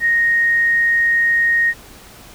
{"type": "tone", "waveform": "sine", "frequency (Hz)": 1864, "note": "A#6", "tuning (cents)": -1, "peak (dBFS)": -12, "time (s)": [0, 1.74], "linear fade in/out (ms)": 50, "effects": ["pink hiss -41 dBFS RMS until 2.34 s"]}